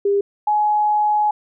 sine tone pair in turn, 401.5 / 841.9 Hz, G4 / G#5, +41 / +23 cents, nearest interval octave + minor second, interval 1282 cents, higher second, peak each -14 dBFS, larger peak neither, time 0.05-0.21 / 0.47-1.31 s, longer second, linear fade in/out 5 ms, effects none

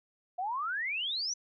sine exponential sweep, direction up, 695 to 6070 Hz, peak -31 dBFS, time 0.38-1.34 s, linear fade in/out 10 ms, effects none

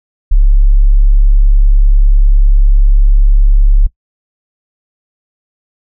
sine tone, 34.88 Hz, C#1, 12 cents sharp, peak -3 dBFS, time 0.31-3.87 s, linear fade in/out 10 ms, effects noise-tail reverb RT60 0.1 s tail -20 dB re dry

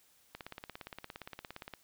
click train, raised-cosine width 0.3 ms, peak -27 dBFS, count 25, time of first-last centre 0.35-1.737 s, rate 17.3 Hz, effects white hiss -67 dBFS RMS until 1.83 s

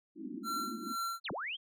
pink band-pass noise, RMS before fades -43 dBFS, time 0.15-0.96 s, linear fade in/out 50 ms, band 200 to 350 Hz, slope 96 dB/octave
square tone with tremolo, 1361 Hz, F6, 45 cents flat, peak -34 dBFS, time 0.43-1.2 s, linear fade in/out 50 ms, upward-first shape sine, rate 2.1 Hz, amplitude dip 80%
sine linear two-way sweep, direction down then up, 4650 to 114.9 to 3331 Hz, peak -36 dBFS, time 1.24-1.57 s, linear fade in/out 20 ms, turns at 1.31 s
effects none

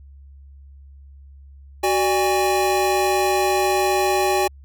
square tone cluster, 374.2 / 590 / 815 Hz, F#4 / D5 / G#5, +20 / +8 / -33 cents, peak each -21 / -26 / -21 dBFS, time 1.83-4.48 s, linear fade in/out 10 ms, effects added 69 Hz sine -41 dBFS peak until 4.64 s

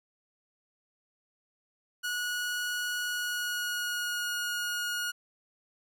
sawtooth tone with pitch glide, 1459 to 1439.7 Hz, F#6 to F#6, -25 to -48 cents, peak -27 dBFS, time 2.03-5.12 s, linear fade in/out 20 ms, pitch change -23 cents, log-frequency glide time 2.99-4.34 s, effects none

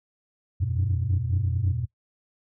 sine tone cluster, 86.6 / 92.1 / 95.9 / 121.9 Hz, F2 / F#2 / G2 / B2, -14 / -7 / -37 / -22 cents, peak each -27 dBFS, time 0.6-1.86 s, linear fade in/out 20 ms, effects noise-tail reverb RT60 0.1 s tail -19 dB re dry + tanh soft clip ceiling -16 dBFS

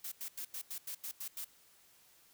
blue noise bursts, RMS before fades -42 dBFS, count 9, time 0.04-1.446 s, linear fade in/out 5 ms, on 78 ms, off 88 ms, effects white hiss -65 dBFS RMS until 2.33 s

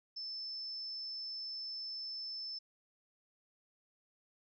sine tone, 5274 Hz, E8, in tune, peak -40 dBFS, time 0.16-2.59 s, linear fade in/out 10 ms, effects none

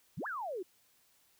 sine exponential two-way sweep, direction up then down, 110 to 1760 to 337.7 Hz, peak -36 dBFS, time 0.17-0.63 s, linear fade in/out 10 ms, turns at 0.27 s, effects white hiss -69 dBFS RMS until 1.39 s

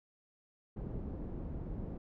pink low-pass noise, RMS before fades -41 dBFS, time 0.76-1.98 s, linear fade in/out 10 ms, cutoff 360 Hz, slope 12 dB/octave, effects none

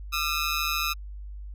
15% pulse ring-modulated tone, 1279 Hz, D#6, 47 cents sharp, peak -16 dBFS, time 0.12-0.94 s, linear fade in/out 20 ms, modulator 76.6 Hz, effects added 50 Hz sine -36 dBFS peak until 1.54 s

